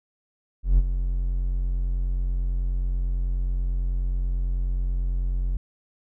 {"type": "tone with ADSR envelope", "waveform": "triangle", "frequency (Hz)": 44.61, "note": "F1", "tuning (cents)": 38, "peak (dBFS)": -10, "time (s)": [0.63, 5.57], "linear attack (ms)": 150, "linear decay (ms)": 38, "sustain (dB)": -10, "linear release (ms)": 4, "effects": []}